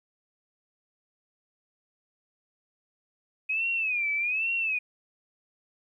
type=tone with vibrato; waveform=sine; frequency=2513 Hz; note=D#7; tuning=17 cents sharp; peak=-25 dBFS; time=3.49-4.79 s; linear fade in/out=10 ms; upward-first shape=sine; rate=1.2 Hz; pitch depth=150 cents each way; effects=11-bit